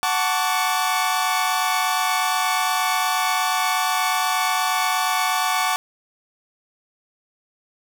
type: chord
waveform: sawtooth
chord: D major seventh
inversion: first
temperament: equal with one note detuned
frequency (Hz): 740 / 880 / 1108.7 / 1157.1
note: F#5 / A5 / C#6 / D6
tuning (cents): 0 / 0 / 0 / -26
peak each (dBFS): -20 / -21 / -23 / -21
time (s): 0.03-5.76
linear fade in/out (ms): 0
effects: none